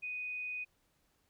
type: tone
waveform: sine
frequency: 2489 Hz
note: D#7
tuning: in tune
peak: -37 dBFS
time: 0.02-0.65 s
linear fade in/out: 20 ms
effects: pink hiss -75 dBFS RMS until 1.29 s